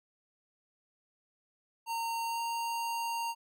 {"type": "tone with pitch glide", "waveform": "square", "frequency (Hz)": [919, 926.5], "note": ["A#5", "A#5"], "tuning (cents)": [-25, -11], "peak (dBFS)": -33, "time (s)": [1.86, 3.35], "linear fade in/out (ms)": 50, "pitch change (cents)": 14, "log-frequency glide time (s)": [2.25, 2.4], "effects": []}